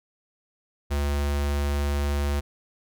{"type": "tone with notch filter", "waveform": "square", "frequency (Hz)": 71.7, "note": "D2", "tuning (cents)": -41, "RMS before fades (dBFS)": -25, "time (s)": [0.9, 2.41], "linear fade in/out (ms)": 20, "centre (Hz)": 150, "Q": 1.2, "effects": []}